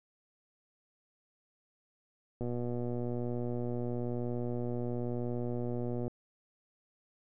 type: click train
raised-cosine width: 2 ms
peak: -24 dBFS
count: 445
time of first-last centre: 2.41-6.079 s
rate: 121 Hz
effects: none